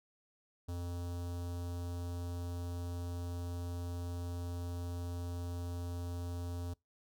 square tone with notch filter, 87.31 Hz, F2, in tune, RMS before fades -40 dBFS, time 0.68-6.74 s, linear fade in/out 10 ms, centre 2100 Hz, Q 0.75, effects noise-tail reverb RT60 0.2 s tail -25 dB re dry

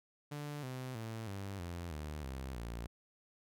sawtooth tone with pitch steps, 146.83 / 128.56 / 112.57 / 98.56 / 86.3 / 75.57 / 66.17 / 57.93 Hz, D3 / C3 / A2 / G2 / F2 / D#2 / C2 / A#1, 0 / -30 / +40 / +10 / -20 / -50 / +20 / -10 cents, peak -37 dBFS, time 0.31-2.87 s, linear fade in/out 10 ms, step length 320 ms, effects none

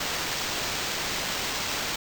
blue noise with sample-and-hold, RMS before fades -30 dBFS, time 0-1.96 s, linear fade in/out 5 ms, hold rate 11025 Hz, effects none

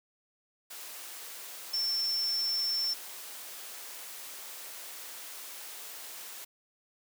sine tone in noise, 5390 Hz, E8, 38 cents sharp, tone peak -28 dBFS, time 1.73-2.94 s, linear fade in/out 10 ms, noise white, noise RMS -44 dBFS, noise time 0.7-6.45 s, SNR +13 dB, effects high-pass 400 Hz 12 dB/octave

